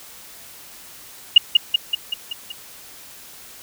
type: tone with echo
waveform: sine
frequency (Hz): 2856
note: F7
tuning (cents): +38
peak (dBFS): -3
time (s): 1.36-1.38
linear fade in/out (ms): 5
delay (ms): 190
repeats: 6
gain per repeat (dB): -4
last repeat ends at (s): 2.52
effects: white hiss -42 dBFS RMS until 3.62 s